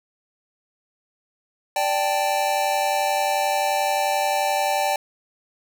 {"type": "chord", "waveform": "square", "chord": "D suspended fourth", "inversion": "none", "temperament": "equal with one note detuned", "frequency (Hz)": [587.3, 784, 875.4], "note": ["D5", "G5", "A5"], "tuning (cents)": [0, 0, -9], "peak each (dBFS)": [-26, -23, -27], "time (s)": [1.76, 4.96], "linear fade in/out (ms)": 2, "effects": []}